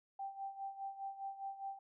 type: tone with tremolo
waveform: sine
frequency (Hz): 784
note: G5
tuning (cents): 0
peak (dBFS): -39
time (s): 0.19-1.79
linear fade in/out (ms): 5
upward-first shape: sine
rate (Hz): 4.9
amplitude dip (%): 75
effects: none